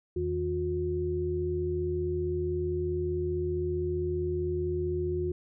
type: tone cluster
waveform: sine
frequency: 83.2 / 158.6 / 359.4 Hz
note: E2 / D#3 / F4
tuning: +17 / +33 / +50 cents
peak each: -33 / -38 / -29 dBFS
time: 0.16-5.32 s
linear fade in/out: 5 ms
effects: none